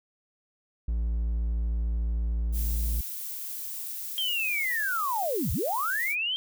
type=tone; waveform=triangle; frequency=56.8 Hz; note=A#1; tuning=44 cents flat; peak=-23 dBFS; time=0.88-3.01 s; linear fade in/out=5 ms
type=noise; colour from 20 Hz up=violet; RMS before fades=-36 dBFS; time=2.52-6.16 s; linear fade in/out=50 ms
type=linear two-way sweep; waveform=sine; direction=down then up; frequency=3195 to 52 to 3195 Hz; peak=-26 dBFS; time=4.18-6.36 s; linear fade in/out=0 ms; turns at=5.52 s
effects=none